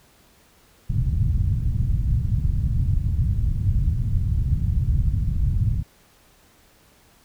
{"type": "low-pass noise", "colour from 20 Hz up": "white", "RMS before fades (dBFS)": -21, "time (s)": [0.89, 5.83], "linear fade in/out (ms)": 10, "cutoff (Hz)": 120, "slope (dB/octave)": 24, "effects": ["pink hiss -56 dBFS RMS until 7.24 s"]}